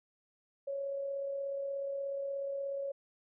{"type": "tone with amplitude modulation", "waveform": "sine", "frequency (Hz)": 554.4, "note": "C#5", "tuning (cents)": 0, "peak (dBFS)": -33, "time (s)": [0.67, 2.92], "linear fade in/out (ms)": 10, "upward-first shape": "sine", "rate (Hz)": 36.7, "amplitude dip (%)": 30, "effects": []}